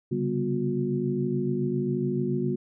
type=tone cluster; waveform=sine; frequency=133.7 / 140.9 / 193.6 / 242 / 361.2 Hz; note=C3 / C#3 / G3 / B3 / F#4; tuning=+38 / +29 / -21 / -35 / -42 cents; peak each=-37 / -30 / -31 / -30 / -29 dBFS; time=0.11-2.56 s; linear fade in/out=10 ms; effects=none